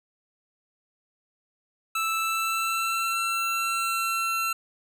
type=tone with pitch glide; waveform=25% pulse; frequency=1318.5 to 1350.1 Hz; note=E6 to E6; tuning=0 to +41 cents; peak=-21 dBFS; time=1.95-4.53 s; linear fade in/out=5 ms; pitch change=+41 cents; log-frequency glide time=2.15-3.19 s; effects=none